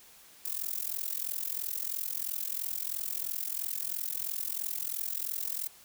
violet noise with amplitude modulation, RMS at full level -31 dBFS, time 0.45-5.68 s, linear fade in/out 5 ms, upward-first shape sine, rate 43 Hz, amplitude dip 95%, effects white hiss -56 dBFS RMS until 5.84 s

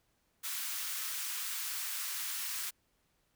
white high-pass noise, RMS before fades -38 dBFS, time 0.43-2.71 s, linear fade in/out 20 ms, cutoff 1100 Hz, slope 24 dB/octave, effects pink hiss -75 dBFS RMS until 3.35 s

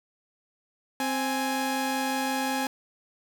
sawtooth tone pair together, 262.5 / 833 Hz, C4 / G#5, +6 / +5 cents, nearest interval octave + minor sixth, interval 1999 cents, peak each -25 dBFS, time 1-2.67 s, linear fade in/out 2 ms, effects none

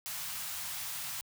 white band-stop noise, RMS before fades -39 dBFS, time 0.06-1.21 s, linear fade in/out 0 ms, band 170 to 730 Hz, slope 24 dB/octave, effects high-pass 80 Hz 12 dB/octave

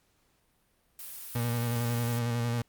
blue noise, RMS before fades -42 dBFS, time 0.99-2.19 s, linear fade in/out 2 ms
35% pulse tone with vibrato, 118.5 Hz, A#2, 29 cents sharp, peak -26 dBFS, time 1.35-2.62 s, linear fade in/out 5 ms, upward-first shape square, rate 11 Hz, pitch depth 23 cents each way
effects pink hiss -70 dBFS RMS until 2.68 s + Opus 48 kbps

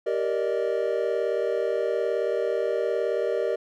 triangle chord, Eb major seventh, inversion first, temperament just, 388.9 / 466.7 / 583.4 / 622.3 Hz, G4 / Bb4 / D5 / Eb5, -14 / +2 / -12 / 0 cents, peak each -27 / -25 / -28 / -28 dBFS, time 0.06-3.56 s, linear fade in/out 10 ms, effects none

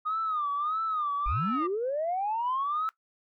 sine tone with vibrato, 1228 Hz, D#6, 23 cents flat, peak -26 dBFS, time 0.05-1.68 s, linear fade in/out 20 ms, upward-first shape sine, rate 1.6 Hz, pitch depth 130 cents each way
sine linear sweep, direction up, 34.31 to 1320 Hz, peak -26 dBFS, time 1.26-2.89 s, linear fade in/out 0 ms
effects noise-tail reverb RT60 0.1 s tail -18 dB re dry + tanh soft clip ceiling -22 dBFS

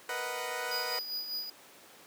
15% pulse chord, B major seventh, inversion third, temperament equal, 466.2 / 493.9 / 622.3 / 740 Hz, A#4 / B4 / D#5 / F#5, 0 / 0 / 0 / 0 cents, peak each -36 / -31 / -35 / -33 dBFS, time 0.09-0.99 s, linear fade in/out 2 ms
square tone with tremolo, 4922 Hz, D#8, 20 cents flat, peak -33 dBFS, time 0.71-1.5 s, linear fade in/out 5 ms, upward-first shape sine, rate 5 Hz, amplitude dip 55%
effects pink hiss -54 dBFS RMS until 2.06 s + high-pass 300 Hz 12 dB/octave

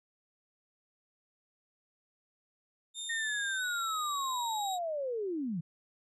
25% pulse tone with pitch glide, 3636 to 3808 Hz, A#7 to A#7, -44 to +36 cents, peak -33 dBFS, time 2.94-4.79 s, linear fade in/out 50 ms, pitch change +80 cents, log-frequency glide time 3.57-3.64 s
sine linear sweep, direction down, 1861 to 151.2 Hz, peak -32 dBFS, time 3.09-5.61 s, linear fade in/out 10 ms
effects none

